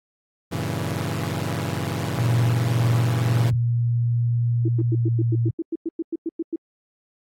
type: chord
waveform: sawtooth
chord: G diminished seventh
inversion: none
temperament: equal with one note detuned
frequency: 96.87 / 116.54 / 138.59 / 164.81 Hz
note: G2 / Bb2 / Db3 / Fb3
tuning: -20 / 0 / 0 / 0 cents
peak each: -26 dBFS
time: 0.51-3.51 s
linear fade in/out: 20 ms
type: tone with pitch glide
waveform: sine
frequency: 118.5 to 116.67 Hz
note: A#2 to A#2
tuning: +29 to +2 cents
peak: -18 dBFS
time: 2.17-5.51 s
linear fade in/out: 10 ms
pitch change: -27 cents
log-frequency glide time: 4.92-5.08 s
type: tone bursts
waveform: sine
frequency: 329.6 Hz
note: E4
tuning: in tune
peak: -22 dBFS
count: 15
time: 4.65-6.56 s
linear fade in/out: 5 ms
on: 34 ms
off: 100 ms
effects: AAC 48 kbps